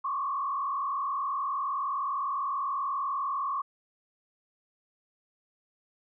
sine tone with frequency modulation, 1113 Hz, C#6, 7 cents sharp, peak -28 dBFS, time 0.04-3.62 s, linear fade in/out 10 ms, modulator 40.3 Hz, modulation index 1.5, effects none

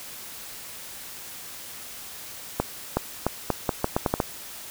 accelerating click train, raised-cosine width 1 ms, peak -7 dBFS, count 10, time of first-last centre 2.6-4.202 s, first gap 370 ms, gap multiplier 0.8, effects white hiss -40 dBFS RMS until 4.7 s

